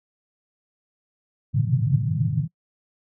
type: band-pass noise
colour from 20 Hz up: white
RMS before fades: -22 dBFS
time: 1.53-2.48 s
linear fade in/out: 20 ms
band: 110 to 150 Hz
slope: 48 dB/octave
effects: noise-tail reverb RT60 0.1 s tail -25 dB re dry